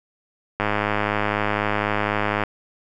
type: click train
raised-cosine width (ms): 0.5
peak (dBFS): -6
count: 192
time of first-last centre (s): 0.6-2.437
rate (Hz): 104
effects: none